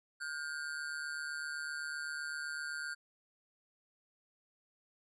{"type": "ring-modulated tone", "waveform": "square", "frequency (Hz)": 1500, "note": "F#6", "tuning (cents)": 23, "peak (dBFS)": -36, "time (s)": [0.2, 2.95], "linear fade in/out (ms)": 20, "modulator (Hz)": 73.9, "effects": ["resampled to 24000 Hz"]}